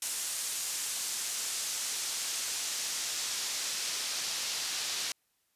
pink noise with band-pass filter sweep, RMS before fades -35 dBFS, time 0.02-5.12 s, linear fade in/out 2 ms, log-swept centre 8200 to 5000 Hz, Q 1.1, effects white hiss -75 dBFS RMS until 5.55 s + resampled to 32000 Hz

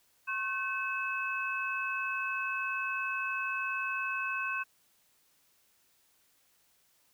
sine tone cluster, 1085 / 1528 / 2587 Hz, C#6 / G6 / E7, -37 / -45 / -33 cents, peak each -37 / -35 / -35 dBFS, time 0.27-4.64 s, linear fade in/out 20 ms, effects white hiss -69 dBFS RMS until 7.13 s

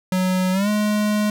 square tone with pitch glide, 185 to 210.1 Hz, F#3 to G#3, 0 to +20 cents, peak -18 dBFS, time 0.12-1.3 s, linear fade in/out 2 ms, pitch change +220 cents, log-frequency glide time 0.52-0.69 s, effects none

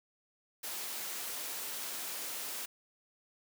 white high-pass noise, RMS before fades -40 dBFS, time 0.63-2.66 s, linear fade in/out 10 ms, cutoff 260 Hz, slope 12 dB/octave, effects none

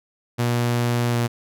sawtooth tone with pitch glide, 120 to 118.9 Hz, B2 to A#2, -49 to +35 cents, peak -15 dBFS, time 0.38-1.28 s, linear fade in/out 20 ms, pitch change -16 cents, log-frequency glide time 1.1-1.16 s, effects none

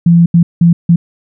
sine tone bursts at uneven times, 170 Hz, F3, 46 cents flat, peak -3 dBFS, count 4, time 0.06-0.26 / 0.34-0.43 / 0.61-0.73 / 0.89-0.96 s, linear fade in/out 5 ms, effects none

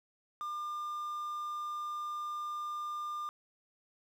triangle tone with quantisation, 1200 Hz, D6, 37 cents sharp, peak -34 dBFS, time 0.41-3.29 s, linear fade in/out 0 ms, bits 10, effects none

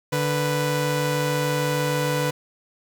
sawtooth tone pair together, 146.84 / 493.9 Hz, D3 / B4, 0 / 0 cents, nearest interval octave + major sixth, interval 2100 cents, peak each -20 dBFS, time 0.12-2.31 s, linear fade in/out 10 ms, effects 7-bit

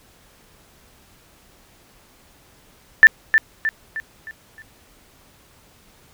sine tone with echo, 1770 Hz, A6, 10 cents sharp, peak -3 dBFS, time 3.03-3.07 s, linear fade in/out 0 ms, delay 310 ms, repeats 5, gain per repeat -7 dB, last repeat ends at 4.62 s, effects pink hiss -53 dBFS RMS until 6.13 s

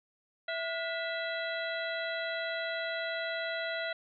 harmonic tone with a mistuned harmonic, 659.3 Hz, E5, in tune, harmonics 1 / 2 / 3 / 4 / 5 / 6, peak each -36 / -38 / -39 / -47 / -45 / -43 dBFS, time 0.48-3.93 s, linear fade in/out 5 ms, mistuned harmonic 2, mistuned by +150 cents, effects none

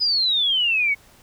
sine exponential sweep, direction down, 5050 to 2187 Hz, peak -17 dBFS, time 0-0.95 s, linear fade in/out 20 ms, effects pink hiss -52 dBFS RMS until 1.22 s

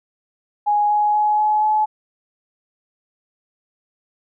sine tone with pitch steps, 830.6 / 836.9 / 843.2 / 849.5 / 855.9 Hz, G#5 / G#5 / G#5 / G#5 / A5, 0 / +13 / +26 / +39 / -48 cents, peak -14 dBFS, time 0.66-1.86 s, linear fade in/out 20 ms, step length 240 ms, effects none

